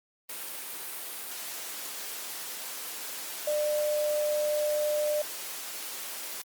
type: tone in noise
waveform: sine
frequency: 598 Hz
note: D5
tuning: 31 cents sharp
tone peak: -25 dBFS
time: 3.47-5.22 s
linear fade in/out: 5 ms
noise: white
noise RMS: -38 dBFS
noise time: 0.29-6.42 s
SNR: +10 dB
effects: high-pass 300 Hz 12 dB/octave + Opus 32 kbps